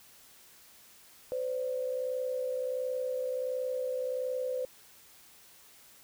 sine tone pair together, 509.6 / 571 Hz, C5 / D5, -46 / -49 cents, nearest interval major second, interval 197 cents, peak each -31 / -39 dBFS, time 1.32-4.65 s, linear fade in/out 0 ms, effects white hiss -57 dBFS RMS until 6.03 s

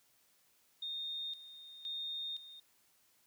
sine tone with tremolo, 3672 Hz, A#7, 27 cents flat, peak -38 dBFS, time 0.82-2.6 s, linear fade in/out 5 ms, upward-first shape square, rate 0.97 Hz, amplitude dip 75%, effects white hiss -71 dBFS RMS until 3.26 s + high-pass 60 Hz 12 dB/octave

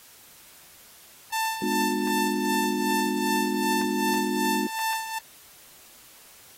sawtooth tone with tremolo, 889 Hz, A5, 18 cents sharp, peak -20 dBFS, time 1.32-5.19 s, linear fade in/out 10 ms, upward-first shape sine, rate 2.6 Hz, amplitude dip 65%
sine chord, G# diminished seventh, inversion none, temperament just, 207.7 / 249.2 / 299 / 358.8 Hz, G#3 / B3 / D4 / F4, 0 / +16 / +31 / +47 cents, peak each -30 dBFS, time 1.62-4.67 s, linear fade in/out 2 ms
effects white hiss -51 dBFS RMS until 6.57 s + AAC 48 kbps

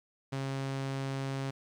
sawtooth tone, 135.5 Hz, C#3, 39 cents flat, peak -29 dBFS, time 0.32-1.51 s, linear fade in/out 10 ms, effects low-pass 7000 Hz 12 dB/octave + 11-bit

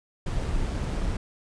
brown noise with amplitude modulation, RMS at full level -26 dBFS, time 0.26-1.17 s, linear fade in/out 5 ms, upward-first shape sine, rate 153 Hz, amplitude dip 30%, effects resampled to 22050 Hz

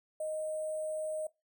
sine tone with sample-and-hold, 623 Hz, D#5, 2 cents sharp, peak -33 dBFS, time 0.2-1.27 s, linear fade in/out 5 ms, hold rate 8820 Hz, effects noise-tail reverb RT60 0.2 s tail -19 dB re dry

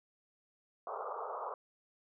white band-pass noise, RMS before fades -41 dBFS, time 0.87-1.54 s, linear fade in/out 2 ms, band 410 to 1300 Hz, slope 96 dB/octave, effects none

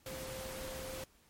sine tone in noise, 523.3 Hz, C5, in tune, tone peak -44 dBFS, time 0.06-1.04 s, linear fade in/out 2 ms, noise pink, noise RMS -45 dBFS, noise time 0.06-1.04 s, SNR -2 dB, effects pink hiss -67 dBFS RMS until 1.29 s + MP3 64 kbps

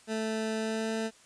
20% pulse tone with pitch glide, 220 to 222.2 Hz, A3 to A3, 0 to +17 cents, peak -25 dBFS, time 0.07-1.11 s, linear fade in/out 50 ms, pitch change +17 cents, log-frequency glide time 0.58-0.92 s, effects white hiss -58 dBFS RMS until 1.25 s + resampled to 22050 Hz

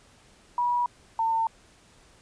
sine tone pair in turn, 969 / 902.6 Hz, B5 / A5, -33 / +44 cents, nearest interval minor second, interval 123 cents, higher first, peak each -22 dBFS, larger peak neither, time 0.58-0.86 / 1.19-1.47 s, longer neither, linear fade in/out 2 ms, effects pink hiss -57 dBFS RMS until 2.21 s + resampled to 22050 Hz

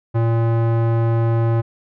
square tone with low-pass filter, 115 Hz, A#2, 23 cents flat, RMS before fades -17 dBFS, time 0.14-1.62 s, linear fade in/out 20 ms, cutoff 1100 Hz, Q 0.8, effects none

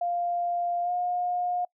sine tone with pitch glide, 698.5 to 714.4 Hz, F5 to F5, 0 to +39 cents, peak -25 dBFS, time 0.01-1.65 s, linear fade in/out 5 ms, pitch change +39 cents, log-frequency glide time 0.83-0.91 s, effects noise-tail reverb RT60 0.1 s tail -25 dB re dry

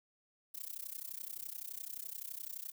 violet noise with amplitude modulation, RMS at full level -41 dBFS, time 0.54-2.72 s, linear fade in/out 10 ms, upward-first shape sine, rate 31.7 Hz, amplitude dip 95%, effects none

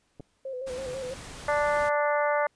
clicks, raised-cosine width 2 ms, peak -30 dBFS, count 2, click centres 0.198 / 0.205 s
sine tone with vibrato, 518 Hz, C5, 17 cents flat, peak -32 dBFS, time 0.45-1.14 s, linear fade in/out 5 ms, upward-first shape square, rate 6.1 Hz, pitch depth 50 cents each way
pink noise, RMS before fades -42 dBFS, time 0.66-1.9 s, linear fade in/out 20 ms
harmonic tone, 293.7 Hz, D4, in tune, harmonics 2 / 3 / 4 / 5 / 6 / 7, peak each -25 / -29 / -31 / -33 / -35 / -36 dBFS, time 1.48-2.47 s, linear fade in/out 5 ms
effects pink hiss -70 dBFS RMS until 2.55 s + resampled to 22050 Hz

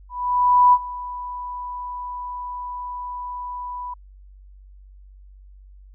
sine tone with ADSR envelope, 987.8 Hz, B5, in tune, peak -9 dBFS, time 0.09-3.94 s, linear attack 640 ms, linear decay 49 ms, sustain -19 dB, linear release 6 ms, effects added 48 Hz sine -43 dBFS peak until 5.94 s

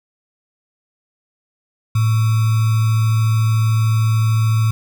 sine tone with sample-and-hold, 110.8 Hz, A2, 13 cents sharp, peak -12 dBFS, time 1.95-4.71 s, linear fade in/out 5 ms, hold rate 1225 Hz, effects none

